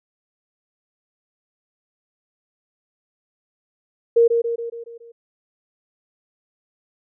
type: tone with echo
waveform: sine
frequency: 466.2 Hz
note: A#4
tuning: in tune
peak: -10 dBFS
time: 4.16-4.28 s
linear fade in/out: 10 ms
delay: 140 ms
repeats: 6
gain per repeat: -5 dB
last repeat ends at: 5.12 s
effects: none